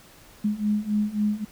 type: beating tone pair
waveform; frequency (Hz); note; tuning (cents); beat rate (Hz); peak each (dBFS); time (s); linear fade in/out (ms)
sine; 207.7 / 211.4; G#3 / G#3; 0 / +31; 3.7; -26 / -24; 0.44-1.45; 10
effects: pink hiss -51 dBFS RMS until 1.51 s